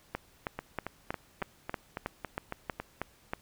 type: two click trains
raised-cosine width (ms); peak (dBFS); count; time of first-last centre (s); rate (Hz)
0.5; -17 / -20; 11 / 9; 0.15-3.335 / 0.59-2.8; 3.14 / 3.62
effects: pink hiss -62 dBFS RMS until 3.41 s